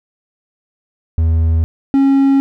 triangle tone pair in turn, 81.3 / 273.5 Hz, E2 / C#4, -23 / -23 cents, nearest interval octave + major sixth, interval 2100 cents, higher second, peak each -8 / -6 dBFS, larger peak second, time 1.18-1.64 / 1.94-2.4 s, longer neither, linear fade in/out 0 ms, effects none

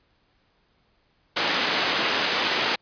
white band-pass noise, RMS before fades -24 dBFS, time 1.36-2.76 s, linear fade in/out 10 ms, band 220 to 3800 Hz, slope 12 dB/octave, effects pink hiss -66 dBFS RMS until 2.81 s + resampled to 11025 Hz

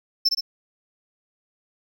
triangle tone with echo, 5320 Hz, E8, 15 cents sharp, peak -14 dBFS, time 0.25-0.29 s, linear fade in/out 10 ms, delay 60 ms, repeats 2, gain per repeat -4 dB, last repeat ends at 0.41 s, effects none

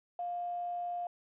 sine tone with quantisation, 704 Hz, F5, 14 cents sharp, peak -34 dBFS, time 0.19-1.07 s, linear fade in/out 2 ms, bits 10, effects resampled to 8000 Hz

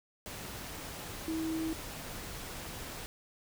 sine tone in noise, 321.3 Hz, E4, 44 cents flat, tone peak -32 dBFS, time 1.28-1.73 s, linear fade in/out 0 ms, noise pink, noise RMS -43 dBFS, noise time 0.26-3.06 s, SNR +8 dB, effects none

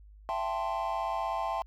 triangle chord, A minor seventh, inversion second, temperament equal with one note detuned, 668.5 / 784 / 880 / 1046.5 Hz, E5 / G5 / A5 / C6, +24 / 0 / 0 / 0 cents, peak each -33 dBFS, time 0.29-1.62 s, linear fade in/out 0 ms, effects tanh soft clip ceiling -20 dBFS + added 51 Hz sine -50 dBFS peak until 1.66 s

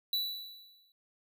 square tone with exponential decay, 3951 Hz, B7, in tune, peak -28 dBFS, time 0.13-0.92 s, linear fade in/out 2 ms, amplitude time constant 170 ms, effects none

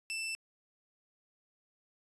sawtooth tone, 2658 Hz, E7, 14 cents sharp, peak -32 dBFS, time 0.1-0.35 s, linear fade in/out 0 ms, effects resampled to 24000 Hz

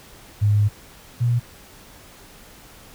sine tone pair in turn, 103.83 / 119.82 Hz, G#2 / A#2, 0 / +48 cents, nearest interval major second, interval 248 cents, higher second, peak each -14 / -16 dBFS, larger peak first, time 0.41-0.69 / 1.2-1.4 s, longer first, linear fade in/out 20 ms, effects pink hiss -46 dBFS RMS until 2.94 s

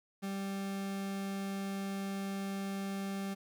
40% pulse tone, 196 Hz, G3, in tune, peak -35 dBFS, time 0.22-3.35 s, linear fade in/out 20 ms, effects 11-bit

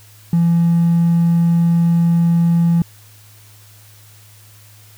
triangle tone with hard clipping, 169.3 Hz, E3, 46 cents sharp, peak -11 dBFS, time 0.33-2.82 s, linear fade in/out 2 ms, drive 4 dB, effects added 105 Hz sine -44 dBFS peak until 4.97 s + white hiss -47 dBFS RMS until 4.97 s

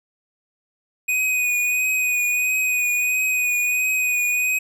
square tone with vibrato, 2489 Hz, D#7, in tune, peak -19 dBFS, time 1.08-4.59 s, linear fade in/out 10 ms, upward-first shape triangle, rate 1.5 Hz, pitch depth 29 cents each way, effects none

